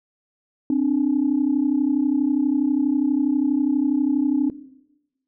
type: tone pair together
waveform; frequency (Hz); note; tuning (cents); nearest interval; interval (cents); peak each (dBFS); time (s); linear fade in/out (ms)
sine; 263.4 / 295.7; C4 / D4; +12 / +12; major second; 200; -19; 0.7-4.5; 2
effects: noise-tail reverb RT60 1.0 s tail -18 dB re dry + tanh soft clip ceiling -11 dBFS